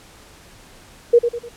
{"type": "tone with echo", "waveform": "sine", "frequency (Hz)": 474.4, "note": "A#4", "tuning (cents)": 30, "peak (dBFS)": -7, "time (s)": [1.13, 1.19], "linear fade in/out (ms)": 10, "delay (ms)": 100, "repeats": 3, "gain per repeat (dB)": -8, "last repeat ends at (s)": 1.49, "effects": ["pink hiss -46 dBFS RMS until 1.56 s", "low-pass 11000 Hz 12 dB/octave"]}